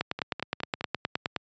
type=two click trains; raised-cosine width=0.3 ms; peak=-18 / -11 dBFS; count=4 / 14; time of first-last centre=0.19-0.81 / 0.01-1.363 s; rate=4.84 / 9.61 Hz; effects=high-pass 100 Hz 12 dB/octave + resampled to 16000 Hz